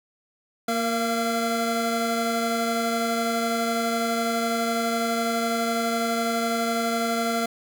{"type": "tone pair together", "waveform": "25% pulse", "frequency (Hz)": [232, 684], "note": ["A#3", "F5"], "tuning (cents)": [-8, -36], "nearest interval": "octave + perfect fifth", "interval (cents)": 1872, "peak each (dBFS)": -22, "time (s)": [0.68, 7.46], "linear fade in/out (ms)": 5, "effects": []}